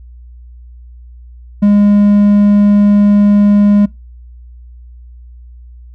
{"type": "tone", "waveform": "triangle", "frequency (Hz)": 204.9, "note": "G#3", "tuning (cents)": -23, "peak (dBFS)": -3, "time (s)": [1.62, 3.86], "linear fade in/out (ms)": 10, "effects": ["noise-tail reverb RT60 0.2 s tail -23 dB re dry", "added 60 Hz sine -32 dBFS peak until 5.94 s"]}